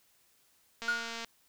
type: click train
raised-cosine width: 0.2 ms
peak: -23 dBFS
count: 99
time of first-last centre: 0.82-1.246 s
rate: 230 Hz
type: tone with exponential decay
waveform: triangle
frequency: 1435 Hz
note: F6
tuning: 47 cents sharp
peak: -23 dBFS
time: 0.88-1.23 s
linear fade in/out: 5 ms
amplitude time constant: 76 ms
effects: white hiss -68 dBFS RMS until 1.48 s